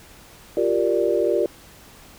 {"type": "chord", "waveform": "sine", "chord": "G minor seventh", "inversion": "third", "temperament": "equal", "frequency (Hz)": [349.2, 392, 466.2, 587.3], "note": ["F4", "G4", "Bb4", "D5"], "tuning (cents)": [0, 0, 0, 0], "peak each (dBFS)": -23, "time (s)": [0.57, 1.46], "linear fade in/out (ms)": 2, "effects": ["pink hiss -47 dBFS RMS until 2.18 s"]}